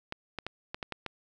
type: clicks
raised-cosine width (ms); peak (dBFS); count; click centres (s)
0.3; -19; 7; 0.124 / 0.387 / 0.466 / 0.745 / 0.828 / 0.923 / 1.063
effects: none